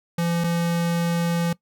square tone pair in turn, 170.1 / 170.1 Hz, F3 / F3, -45 / -45 cents, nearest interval unison, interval 0 cents, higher neither, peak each -21 dBFS, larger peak neither, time 0.18-0.44 / 0.44-1.53 s, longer second, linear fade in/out 5 ms, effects noise-tail reverb RT60 0.1 s tail -20 dB re dry

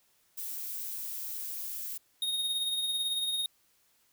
violet noise, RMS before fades -38 dBFS, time 0.37-1.98 s, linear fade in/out 10 ms
square tone with tremolo, 3722 Hz, A#7, 3 cents flat, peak -28 dBFS, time 2.22-3.46 s, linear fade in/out 2 ms, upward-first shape triangle, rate 18 Hz, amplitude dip 45%
effects white hiss -69 dBFS RMS until 4.12 s

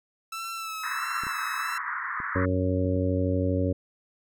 sawtooth tone with vibrato, 1318.5 Hz, E6, in tune, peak -29 dBFS, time 0.32-1.78 s, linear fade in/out 5 ms, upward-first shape sine, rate 1.5 Hz, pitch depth 39 cents each way
pink band-pass noise, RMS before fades -32 dBFS, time 0.83-2.46 s, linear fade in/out 10 ms, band 1000 to 2000 Hz, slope 96 dB/octave
clicks, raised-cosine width 3 ms, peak -28 dBFS, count 5, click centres 1.236 / 1.268 / 2.202 / 2.853 / 2.962 s
harmonic tone, 92.5 Hz, F#2, in tune, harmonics 1 / 2 / 3 / 4 / 5 / 6, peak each -26 / -33 / -28 / -36 / -32 / -31 dBFS, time 2.35-3.73 s, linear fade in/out 10 ms
effects none

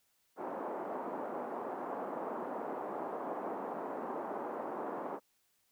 white band-pass noise, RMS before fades -40 dBFS, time 0.36-5.2 s, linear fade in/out 50 ms, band 240 to 960 Hz, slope 24 dB/octave, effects white hiss -75 dBFS RMS until 5.71 s

